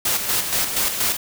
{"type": "noise with tremolo", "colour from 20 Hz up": "white", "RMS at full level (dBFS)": -20, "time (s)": [0.05, 1.17], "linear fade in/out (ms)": 5, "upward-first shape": "square", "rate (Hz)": 4.2, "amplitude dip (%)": 50, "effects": []}